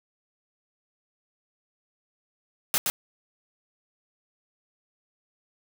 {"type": "noise with echo", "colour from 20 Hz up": "white", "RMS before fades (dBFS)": -23, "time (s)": [2.74, 2.78], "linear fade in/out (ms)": 0, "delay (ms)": 120, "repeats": 1, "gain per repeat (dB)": -3, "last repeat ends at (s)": 2.9, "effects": []}